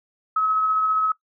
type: tone with tremolo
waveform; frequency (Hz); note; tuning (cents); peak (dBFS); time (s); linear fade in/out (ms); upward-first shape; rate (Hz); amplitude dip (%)
sine; 1283; E6; -47; -17; 0.36-1.12; 5; sine; 15; 25
effects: noise-tail reverb RT60 0.1 s tail -18 dB re dry